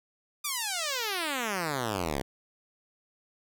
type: exponential sweep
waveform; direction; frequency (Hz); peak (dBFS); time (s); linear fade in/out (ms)
5% pulse; down; 1224 to 63.3; -18; 0.44-2.22; 10
effects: none